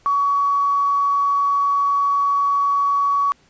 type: tone with quantisation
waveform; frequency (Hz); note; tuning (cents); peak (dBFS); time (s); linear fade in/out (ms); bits
sine; 1128; C#6; +30; -15; 0.06-3.32; 0; 7
effects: pink hiss -56 dBFS RMS until 3.49 s + resampled to 16000 Hz